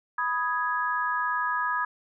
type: chord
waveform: sine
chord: G# minor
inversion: first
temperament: equal with one note detuned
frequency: 987.8 / 1250.3 / 1661.2 Hz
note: B5 / D#6 / G#6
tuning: 0 / +8 / 0 cents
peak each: -29 dBFS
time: 0.18-1.85 s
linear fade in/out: 5 ms
effects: none